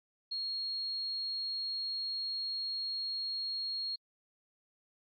sine tone, 4275 Hz, C8, 36 cents sharp, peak -34 dBFS, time 0.31-3.96 s, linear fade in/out 10 ms, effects AAC 32 kbps

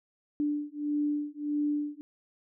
sine beating tone pair, 293.7 / 295.3 Hz, D4 / D4, 0 / +10 cents, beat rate 1.6 Hz, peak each -31 dBFS, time 0.4-2.01 s, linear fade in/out 0 ms, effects none

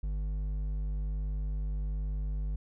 triangle tone with hard clipping, 50.6 Hz, G#1, 44 cents flat, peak -32 dBFS, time 0.03-2.56 s, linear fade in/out 5 ms, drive 10 dB, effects none

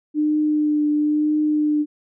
sine tone with vibrato, 300.8 Hz, D4, 42 cents sharp, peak -16 dBFS, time 0.14-1.86 s, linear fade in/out 50 ms, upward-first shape triangle, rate 1 Hz, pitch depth 20 cents each way, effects none

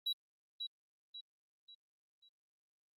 sine tone with echo, 3902 Hz, B7, 22 cents flat, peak -30 dBFS, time 0.06-0.13 s, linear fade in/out 10 ms, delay 540 ms, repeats 4, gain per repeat -8 dB, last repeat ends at 2.29 s, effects tanh soft clip ceiling -32 dBFS + Opus 24 kbps

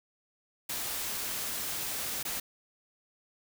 white noise with dropouts, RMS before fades -35 dBFS, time 0.69-2.4 s, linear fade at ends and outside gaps 5 ms, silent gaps 2.23-2.25 s, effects none

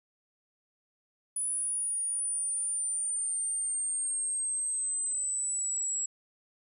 sine exponential sweep, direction down, 9900 to 7690 Hz, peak -29 dBFS, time 1.36-6.06 s, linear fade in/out 5 ms, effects none

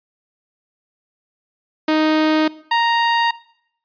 sawtooth tone pair in turn, 311.1 / 932.2 Hz, D#4 / A#5, 0 / 0 cents, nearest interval octave + perfect fifth, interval 1900 cents, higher second, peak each -10 dBFS, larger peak neither, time 1.88-2.48 / 2.71-3.31 s, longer neither, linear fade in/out 5 ms, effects noise-tail reverb RT60 0.7 s tail -20 dB re dry + resampled to 11025 Hz

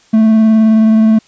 triangle tone with vibrato, 220 Hz, A3, in tune, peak -3 dBFS, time 0.13-1.19 s, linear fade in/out 10 ms, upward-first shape triangle, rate 19 Hz, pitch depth 21 cents each way, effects white hiss -48 dBFS RMS until 1.27 s + resampled to 16000 Hz

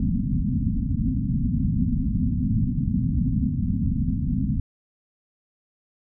white low-pass noise, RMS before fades -23 dBFS, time 0-4.6 s, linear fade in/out 2 ms, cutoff 260 Hz, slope 96 dB/octave, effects none

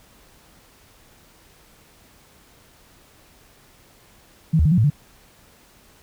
sine tone with pitch steps, 160.1 / 77.1 / 153.4 / 178.5 / 110.2 / 146.9 Hz, D#3 / D#2 / D#3 / F3 / A2 / D3, +50 / -15 / -24 / +38 / +3 / +1 cents, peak -13 dBFS, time 4.53-4.902 s, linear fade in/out 10 ms, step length 62 ms, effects pink hiss -53 dBFS RMS until 6.02 s

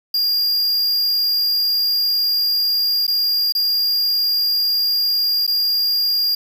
square tone with dropouts, 4813 Hz, D8, 42 cents sharp, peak -16 dBFS, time 0.14-6.35 s, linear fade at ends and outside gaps 5 ms, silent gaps 3.068-3.078 / 3.524-3.55 / 5.467-5.476 s, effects 7-bit

